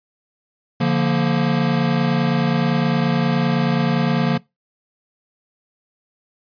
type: chord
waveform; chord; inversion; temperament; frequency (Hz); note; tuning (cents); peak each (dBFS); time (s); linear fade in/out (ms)
square; Bb major; first; equal with one note detuned; 144.98 / 174.61 / 233.1; D3 / F3 / Bb3; -22 / 0 / 0; -21; 0.8-4.38; 10
effects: noise-tail reverb RT60 0.2 s tail -22 dB re dry + resampled to 11025 Hz